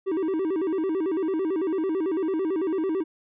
triangle tone with vibrato, 349.2 Hz, F4, in tune, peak -21 dBFS, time 0.06-3.04 s, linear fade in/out 20 ms, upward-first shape square, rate 9 Hz, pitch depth 170 cents each way, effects resampled to 8000 Hz

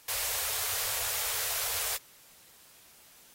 white band-stop noise, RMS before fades -32 dBFS, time 0.08-1.97 s, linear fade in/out 5 ms, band 120 to 420 Hz, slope 96 dB/octave, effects white hiss -57 dBFS RMS until 3.34 s + AAC 48 kbps

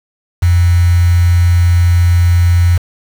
sine tone with quantisation, 87.1 Hz, F2, 4 cents flat, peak -6 dBFS, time 0.42-2.78 s, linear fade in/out 10 ms, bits 4, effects none

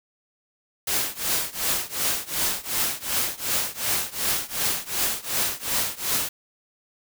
white noise with tremolo, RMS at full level -22 dBFS, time 0.87-6.29 s, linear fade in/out 5 ms, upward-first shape triangle, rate 2.7 Hz, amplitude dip 95%, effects none

